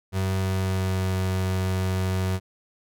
35% pulse tone with pitch glide, 95 to 93.58 Hz, F#2 to F#2, +46 to +20 cents, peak -21 dBFS, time 0.12-2.4 s, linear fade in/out 50 ms, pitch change -26 cents, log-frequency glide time 0.34-1.18 s, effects none

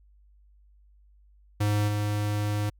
square tone with level steps, 104.2 Hz, G#2, 6 cents sharp, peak -23 / -26 dBFS, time 1.6-2.7 s, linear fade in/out 10 ms, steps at 1.87 s, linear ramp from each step 20 ms, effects added 50 Hz sine -55 dBFS peak until 2.79 s

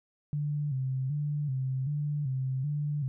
sine tone with vibrato, 139.2 Hz, C#3, 8 cents sharp, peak -28 dBFS, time 0.33-3.08 s, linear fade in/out 0 ms, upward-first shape square, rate 1.3 Hz, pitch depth 98 cents each way, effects none

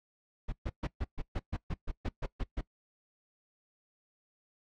brown noise bursts, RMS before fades -33 dBFS, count 13, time 0.48-2.612 s, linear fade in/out 10 ms, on 44 ms, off 130 ms, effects noise-tail reverb RT60 0.1 s tail -20 dB re dry + low-pass 4000 Hz 12 dB/octave

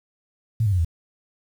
sine tone with pitch steps, 112.6 / 101.48 / 91.46 / 82.43 Hz, A2 / G#2 / F#2 / E2, +40 / -40 / -20 / 0 cents, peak -17 dBFS, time 0.6-0.848 s, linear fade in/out 5 ms, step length 62 ms, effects 8-bit

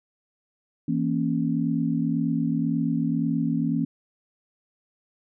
sine chord, A# diminished, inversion second, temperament equal with one note detuned, 164.81 / 233.1 / 275 Hz, E3 / A#3 / C#4, 0 / 0 / -14 cents, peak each -26 dBFS, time 0.88-3.85 s, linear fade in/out 5 ms, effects none

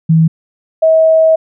sine tone pair in turn, 161.6 / 641.6 Hz, E3 / E5, -34 / -47 cents, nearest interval 2 octaves, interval 2387 cents, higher second, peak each -5 dBFS, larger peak neither, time 0.09-0.28 / 0.82-1.36 s, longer second, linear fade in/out 10 ms, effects none

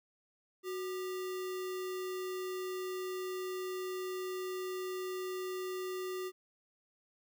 sine tone with sample-and-hold, 370 Hz, F#4, in tune, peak -36 dBFS, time 0.63-6.32 s, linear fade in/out 50 ms, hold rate 1575 Hz, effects none

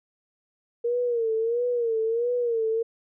sine tone with vibrato, 466.2 Hz, A#4, in tune, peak -22 dBFS, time 0.84-2.83 s, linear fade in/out 10 ms, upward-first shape sine, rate 1.5 Hz, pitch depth 90 cents each way, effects none

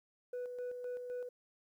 sine tone with tremolo, 493.9 Hz, B4, in tune, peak -35 dBFS, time 0.33-1.29 s, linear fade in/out 5 ms, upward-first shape square, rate 3.9 Hz, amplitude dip 50%, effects tanh soft clip ceiling -37 dBFS + 12-bit

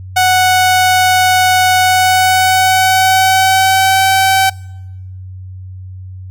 sawtooth tone with pitch glide, 740 to 767.4 Hz, F#5 to G5, 0 to -37 cents, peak -4 dBFS, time 0.16-4.5 s, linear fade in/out 10 ms, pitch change +63 cents, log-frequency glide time 1.8-4.03 s, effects noise-tail reverb RT60 1.0 s tail -25 dB re dry + added 93 Hz sine -26 dBFS peak until 6.3 s

